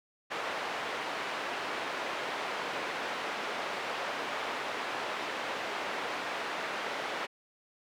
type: band-pass noise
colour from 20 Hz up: pink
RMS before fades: -36 dBFS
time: 0.3-7.27 s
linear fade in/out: 20 ms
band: 520 to 2700 Hz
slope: 12 dB/octave
effects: none